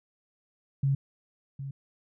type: tone with echo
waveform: sine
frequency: 137.5 Hz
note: C#3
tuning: 14 cents flat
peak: -22 dBFS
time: 0.83-0.95 s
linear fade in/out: 5 ms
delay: 760 ms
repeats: 1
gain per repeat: -12 dB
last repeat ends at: 1.71 s
effects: none